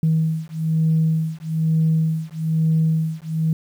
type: beating tone pair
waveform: sine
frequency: 159.3 / 160.4 Hz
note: D#3 / E3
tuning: +41 / -47 cents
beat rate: 1.1 Hz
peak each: -19 dBFS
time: 0.03-3.53 s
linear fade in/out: 2 ms
effects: tanh soft clip ceiling -10 dBFS + 8-bit